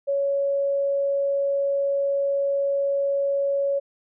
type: tone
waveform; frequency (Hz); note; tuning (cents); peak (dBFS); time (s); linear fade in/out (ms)
sine; 558; C#5; +11; -20; 0.07-3.8; 20
effects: none